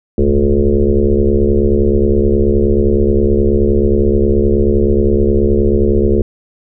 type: tone with frequency modulation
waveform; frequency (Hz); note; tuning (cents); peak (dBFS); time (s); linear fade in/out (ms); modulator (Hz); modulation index
sine; 215.1; A3; -39; -8; 0.18-6.22; 2; 69.5; 3.6
effects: none